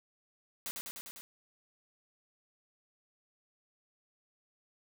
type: noise with echo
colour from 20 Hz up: white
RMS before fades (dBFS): -39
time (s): 0.66-0.71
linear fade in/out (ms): 0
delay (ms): 100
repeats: 5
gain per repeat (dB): -2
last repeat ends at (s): 1.21
effects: none